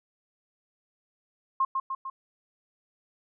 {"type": "tone with echo", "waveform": "sine", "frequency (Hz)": 1067, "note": "C6", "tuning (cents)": 34, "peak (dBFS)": -21, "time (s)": [1.6, 1.65], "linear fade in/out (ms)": 5, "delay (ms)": 150, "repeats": 3, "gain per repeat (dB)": -4, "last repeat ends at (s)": 2.1, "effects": []}